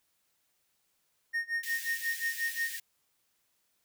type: tone with tremolo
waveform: triangle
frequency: 1847 Hz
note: A#6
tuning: 16 cents flat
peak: -26 dBFS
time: 1.33-2.77 s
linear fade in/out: 20 ms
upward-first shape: sine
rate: 5.6 Hz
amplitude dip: 95%
type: high-pass noise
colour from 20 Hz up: white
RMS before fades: -41 dBFS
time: 1.63-2.8 s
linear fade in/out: 5 ms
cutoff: 1600 Hz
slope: 96 dB/octave
effects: white hiss -75 dBFS RMS until 3.84 s